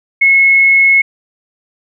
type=tone; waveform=sine; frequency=2181 Hz; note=C#7; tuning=29 cents flat; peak=-5 dBFS; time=0.21-1.02 s; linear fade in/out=10 ms; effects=none